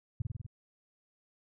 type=tone with echo; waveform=sine; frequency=111.6 Hz; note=A2; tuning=25 cents sharp; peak=-28 dBFS; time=0.2-0.22 s; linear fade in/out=5 ms; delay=49 ms; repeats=5; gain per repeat=-2 dB; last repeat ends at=0.465 s; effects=none